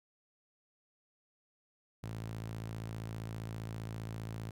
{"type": "tone with high-pass filter", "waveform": "sawtooth", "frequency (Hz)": 55.1, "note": "A1", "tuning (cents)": 3, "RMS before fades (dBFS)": -42, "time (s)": [2.03, 4.51], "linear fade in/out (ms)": 5, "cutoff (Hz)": 110, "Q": 2.3, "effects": []}